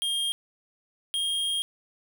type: tone pair in turn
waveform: square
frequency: 3222 / 3234 Hz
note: G7 / G#7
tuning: +47 / -47 cents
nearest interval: unison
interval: 6 cents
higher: second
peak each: -26 dBFS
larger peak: neither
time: 0.02-0.32 / 1.14-1.62 s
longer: second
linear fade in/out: 0 ms
effects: none